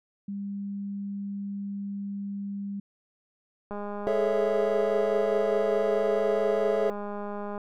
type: tone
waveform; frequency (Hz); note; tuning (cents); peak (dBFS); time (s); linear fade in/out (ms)
sine; 200; G3; +35; -31; 0.28-2.8; 5
type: click train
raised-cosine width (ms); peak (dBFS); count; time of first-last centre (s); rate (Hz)
1; -23; 794; 3.71-7.578; 205
type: chord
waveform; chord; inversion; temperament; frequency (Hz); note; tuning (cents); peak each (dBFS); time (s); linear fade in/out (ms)
triangle; A major seventh; third; equal; 415.3 / 440 / 554.4 / 659.3; G#4 / A4 / C#5 / E5; 0 / 0 / 0 / 0; -26 / -27 / -27 / -27; 4.07-6.9; 0
effects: none